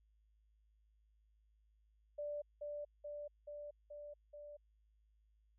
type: tone with echo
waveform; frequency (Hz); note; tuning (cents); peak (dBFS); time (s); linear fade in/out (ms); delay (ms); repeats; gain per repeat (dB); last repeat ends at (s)
sine; 587.3; D5; 0; -40; 2.18-2.42; 10; 430; 5; -2; 4.57
effects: added 53 Hz sine -70 dBFS peak until 5.58 s